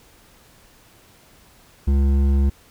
sine tone with hard clipping, 69.1 Hz, C#2, 5 cents flat, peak -16 dBFS, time 1.87-2.5 s, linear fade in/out 10 ms, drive 9 dB, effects pink hiss -52 dBFS RMS until 2.7 s

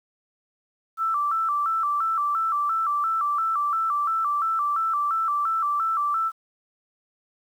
sine tone with vibrato, 1244.5 Hz, D#6, in tune, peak -21 dBFS, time 0.97-6.32 s, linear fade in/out 50 ms, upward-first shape square, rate 2.9 Hz, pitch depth 110 cents each way, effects 9-bit

